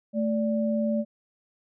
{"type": "tone pair together", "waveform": "sine", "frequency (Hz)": [220, 582.8], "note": ["A3", "D5"], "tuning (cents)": [0, -13], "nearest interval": "octave + perfect fourth", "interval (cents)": 1687, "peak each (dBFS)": [-24, -28], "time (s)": [0.13, 1.05], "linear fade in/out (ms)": 50, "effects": []}